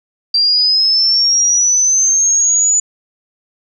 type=linear sweep; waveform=sine; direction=up; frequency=4699 to 6970 Hz; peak=-9 dBFS; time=0.34-2.8 s; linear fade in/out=5 ms; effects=none